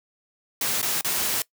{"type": "noise with dropouts", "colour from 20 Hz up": "white", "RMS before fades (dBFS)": -25, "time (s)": [0.61, 1.42], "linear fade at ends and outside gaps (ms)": 2, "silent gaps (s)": [[0.816, 0.827], [1.011, 1.046]], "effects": ["noise-tail reverb RT60 0.1 s tail -21 dB re dry", "high-pass 100 Hz 12 dB/octave"]}